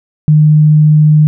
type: tone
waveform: sine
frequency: 152.4 Hz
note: D#3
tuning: 36 cents flat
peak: -3 dBFS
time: 0.28-1.27 s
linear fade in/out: 0 ms
effects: none